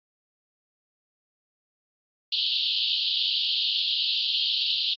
pink band-pass noise, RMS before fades -26 dBFS, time 2.32-4.94 s, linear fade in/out 5 ms, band 2900 to 4600 Hz, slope 96 dB/octave, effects AAC 32 kbps

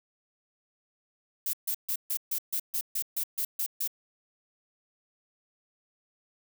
violet noise bursts, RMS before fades -30 dBFS, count 12, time 1.46-3.876 s, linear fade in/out 5 ms, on 73 ms, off 140 ms, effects none

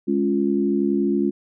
sine chord, Db major, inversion second, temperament equal, 207.7 / 277.2 / 349.2 Hz, Ab3 / Db4 / F4, 0 / 0 / 0 cents, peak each -22 dBFS, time 0.07-1.31 s, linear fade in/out 20 ms, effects none

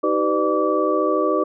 sine tone cluster, 313.9 / 386.8 / 503 / 597 / 1153 Hz, D#4 / G4 / B4 / D5 / D6, +15 / -23 / +32 / +28 / -32 cents, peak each -23 dBFS, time 0.03-1.44 s, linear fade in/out 10 ms, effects none

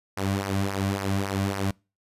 sawtooth tone with flanger, 98 Hz, G2, in tune, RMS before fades -27 dBFS, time 0.17-1.71 s, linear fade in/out 5 ms, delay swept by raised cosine 0.26 to 2.36 ms, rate 3.6 Hz, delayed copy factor -0.7, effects noise-tail reverb RT60 0.3 s tail -26 dB re dry + resampled to 32000 Hz

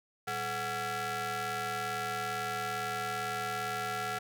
sawtooth ring-modulated tone, 311.1 Hz, D#4, in tune, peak -26 dBFS, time 0.27-4.19 s, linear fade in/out 10 ms, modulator 1050 Hz, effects none

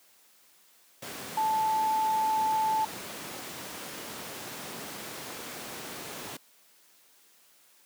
sine tone in noise, 875 Hz, A5, 10 cents flat, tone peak -24 dBFS, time 1.37-2.85 s, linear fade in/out 5 ms, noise pink, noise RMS -39 dBFS, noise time 1.02-6.37 s, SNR +12 dB, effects white hiss -61 dBFS RMS until 7.85 s + high-pass 200 Hz 12 dB/octave

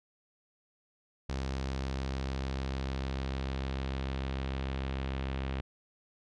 sawtooth tone with low-pass filter sweep, 66.7 Hz, C2, 34 cents sharp, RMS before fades -35 dBFS, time 1.29-5.61 s, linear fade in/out 5 ms, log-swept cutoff 5400 to 3100 Hz, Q 1.5, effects none

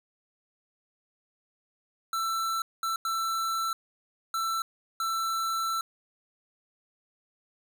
square tone bursts at uneven times, 1335 Hz, E6, 22 cents sharp, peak -28 dBFS, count 5, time 2.13-2.62 / 2.83-2.96 / 3.05-3.73 / 4.34-4.62 / 5-5.81 s, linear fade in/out 2 ms, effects none

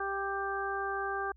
harmonic tone, 393.6 Hz, G4, 7 cents sharp, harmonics 1 / 2 / 3 / 4, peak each -37 / -37 / -37 / -37 dBFS, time 0-1.32 s, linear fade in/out 5 ms, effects added 60 Hz sine -55 dBFS peak until 1.36 s

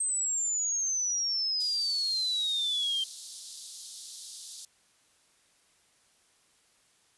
sine exponential sweep, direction down, 8340 to 3136 Hz, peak -27 dBFS, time 0-3.04 s, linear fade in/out 5 ms
pink high-pass noise, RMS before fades -43 dBFS, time 1.6-4.65 s, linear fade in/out 2 ms, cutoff 3700 Hz, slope 48 dB/octave
effects white hiss -66 dBFS RMS until 7.17 s + resampled to 24000 Hz

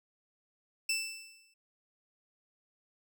20% pulse tone with exponential decay, 2654 Hz, E7, 11 cents sharp, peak -23 dBFS, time 0.89-1.54 s, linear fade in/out 5 ms, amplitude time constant 140 ms, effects none

